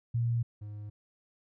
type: tone pair in turn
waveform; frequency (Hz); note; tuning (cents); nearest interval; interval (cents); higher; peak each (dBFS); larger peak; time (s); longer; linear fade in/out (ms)
sine / triangle; 117.7 / 104.44; A#2 / G#2; +17 / +10; major second; 207; first; -26 / -37; first; 0.14-0.43 / 0.61-0.9; neither; 10
effects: none